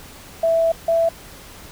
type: tone pair in turn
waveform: sine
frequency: 659.3 / 663.9 Hz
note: E5 / E5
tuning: 0 / +12 cents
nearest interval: unison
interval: 12 cents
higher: second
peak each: -14 dBFS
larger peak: neither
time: 0.43-0.72 / 0.88-1.09 s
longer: first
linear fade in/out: 5 ms
effects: pink hiss -41 dBFS RMS until 1.71 s